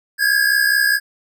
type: tone pair together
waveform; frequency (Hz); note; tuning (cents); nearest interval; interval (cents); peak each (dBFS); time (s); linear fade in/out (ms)
square; 1621 / 1685.7; G#6 / G#6; -42 / +25; minor second; 67; -17 / -17; 0.18-1; 50
effects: none